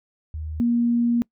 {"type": "tone pair in turn", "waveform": "sine", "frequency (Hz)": [77.78, 236.9], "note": ["D#2", "A#3"], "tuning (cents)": [0, 28], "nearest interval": "octave + perfect fifth", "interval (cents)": 1928, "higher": "second", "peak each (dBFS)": [-28, -17], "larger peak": "second", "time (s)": [[0.34, 0.6], [0.6, 1.22]], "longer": "second", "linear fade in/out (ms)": 0, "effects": ["noise-tail reverb RT60 0.1 s tail -25 dB re dry"]}